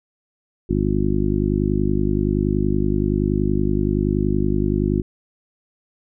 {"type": "harmonic tone", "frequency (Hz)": 50.6, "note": "G#1", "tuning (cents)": -44, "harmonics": [1, 2, 3, 4, 5, 6, 7], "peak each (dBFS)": [-24, -25, -25, -24, -25, -26, -24], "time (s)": [0.69, 5.02], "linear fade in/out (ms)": 10, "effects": []}